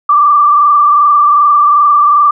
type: tone with frequency modulation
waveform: sine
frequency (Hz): 1174.7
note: D6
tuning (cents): 0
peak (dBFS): -4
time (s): 0.09-2.31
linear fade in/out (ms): 5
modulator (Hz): 22.6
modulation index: 1.3
effects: none